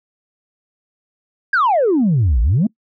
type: exponential two-way sweep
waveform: sine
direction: down then up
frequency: 1661.2 to 51.91 to 239.5 Hz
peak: -10 dBFS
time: 1.53-2.67 s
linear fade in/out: 5 ms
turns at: 2.41 s
effects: noise-tail reverb RT60 0.1 s tail -23 dB re dry + tanh soft clip ceiling -9 dBFS